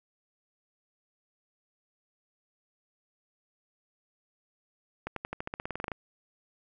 accelerating click train, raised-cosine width 0.5 ms, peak -19 dBFS, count 15, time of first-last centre 5.07-5.918 s, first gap 93 ms, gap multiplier 0.93, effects none

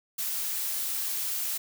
blue noise, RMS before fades -31 dBFS, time 0.18-1.58 s, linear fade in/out 10 ms, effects none

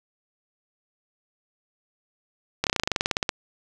slowing click train, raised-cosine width 0.2 ms, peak -5 dBFS, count 16, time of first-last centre 2.64-3.292 s, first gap 28 ms, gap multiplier 1.06, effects none

